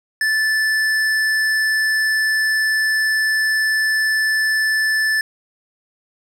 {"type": "tone with hard clipping", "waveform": "sine", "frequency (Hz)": 1751, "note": "A6", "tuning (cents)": -9, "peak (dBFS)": -17, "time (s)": [0.21, 5.21], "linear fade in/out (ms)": 2, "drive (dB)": 11, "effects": []}